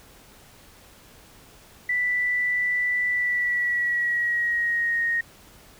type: tone with pitch glide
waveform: sine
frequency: 1975.5 to 1864.6 Hz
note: B6 to A#6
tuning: 0 to 0 cents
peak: -21 dBFS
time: 1.89-5.21 s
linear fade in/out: 5 ms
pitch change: -100 cents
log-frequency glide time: 3.09-5.01 s
effects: pink hiss -51 dBFS RMS until 5.79 s